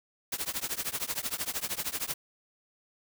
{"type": "noise with tremolo", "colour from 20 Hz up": "white", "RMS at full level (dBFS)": -30, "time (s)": [0.32, 2.14], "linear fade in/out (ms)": 5, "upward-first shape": "triangle", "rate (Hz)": 13, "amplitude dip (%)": 100, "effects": []}